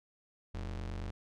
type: ring-modulated tone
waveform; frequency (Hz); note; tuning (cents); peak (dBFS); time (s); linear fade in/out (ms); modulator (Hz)
square; 64; C2; -38; -35; 0.54-1.11; 10; 24.5
effects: low-pass 6000 Hz 12 dB/octave